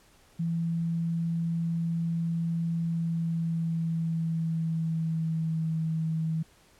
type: tone with pitch glide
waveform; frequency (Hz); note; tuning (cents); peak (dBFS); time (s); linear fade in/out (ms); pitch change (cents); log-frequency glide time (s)
sine; 166.8 to 160.47; E3 to E3; +21 to -46; -26; 0.39-6.43; 10; -67; 2.75-5.77
effects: pink hiss -60 dBFS RMS until 6.79 s + low-pass 12000 Hz 12 dB/octave